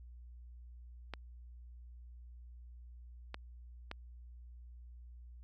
clicks, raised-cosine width 0.3 ms, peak -25 dBFS, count 3, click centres 1.137 / 3.344 / 3.914 s, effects added 60 Hz sine -50 dBFS peak until 5.43 s

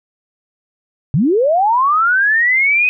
sine linear sweep, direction up, 120 to 2529 Hz, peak -10 dBFS, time 1.14-2.89 s, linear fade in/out 0 ms, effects none

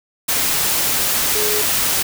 sine tone in noise, 423.1 Hz, G#4, 32 cents sharp, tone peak -22 dBFS, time 1.35-1.62 s, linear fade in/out 10 ms, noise white, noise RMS -18 dBFS, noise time 0.28-2.03 s, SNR -7 dB, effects none

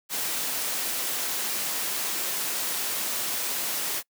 white noise, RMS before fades -29 dBFS, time 0.09-4.03 s, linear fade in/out 50 ms, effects noise-tail reverb RT60 0.1 s tail -25 dB re dry + high-pass 200 Hz 12 dB/octave

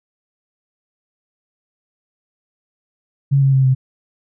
sine tone with pitch steps, 138.59 / 135.89 / 133.25 / 130.66 Hz, C#3 / C#3 / C3 / C3, 0 / -34 / +32 / -2 cents, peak -10 dBFS, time 3.31-3.75 s, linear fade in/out 20 ms, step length 110 ms, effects none

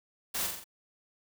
white noise with echo, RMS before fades -33 dBFS, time 0.34-0.47 s, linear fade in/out 10 ms, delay 43 ms, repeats 4, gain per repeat -4 dB, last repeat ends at 0.642 s, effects none

